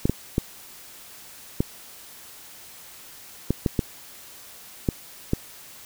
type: clicks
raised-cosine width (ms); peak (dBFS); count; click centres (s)
3; -7; 9; 0.055 / 0.096 / 0.381 / 1.605 / 3.506 / 3.662 / 3.792 / 4.888 / 5.334
effects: white hiss -45 dBFS RMS until 5.85 s